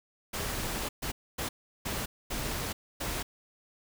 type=noise bursts at uneven times; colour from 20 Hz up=pink; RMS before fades=-34 dBFS; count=6; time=0.33-0.89 / 1.02-1.12 / 1.38-1.49 / 1.85-2.06 / 2.3-2.73 / 3-3.23 s; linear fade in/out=10 ms; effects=none